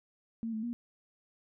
sine tone with pitch steps, 227.4 / 218.8 / 237.9 Hz, A#3 / A3 / A#3, -43 / -9 / +35 cents, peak -33 dBFS, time 0.43-0.73 s, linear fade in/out 0 ms, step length 100 ms, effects none

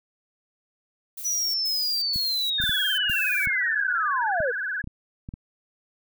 violet noise bursts, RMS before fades -36 dBFS, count 5, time 1.17-3.46 s, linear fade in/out 5 ms, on 370 ms, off 110 ms
sine linear sweep, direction down, 5920 to 450 Hz, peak -23 dBFS, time 1.24-4.52 s, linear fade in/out 20 ms
clicks, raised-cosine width 5 ms, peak -23 dBFS, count 11, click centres 2.16 / 2.601 / 2.639 / 2.694 / 3.098 / 3.473 / 4.404 / 4.842 / 4.874 / 5.289 / 5.339 s
sine tone with vibrato, 1588 Hz, G6, 22 cents sharp, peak -26 dBFS, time 2.58-4.82 s, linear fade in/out 10 ms, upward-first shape sine, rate 19 Hz, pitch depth 130 cents each way
effects none

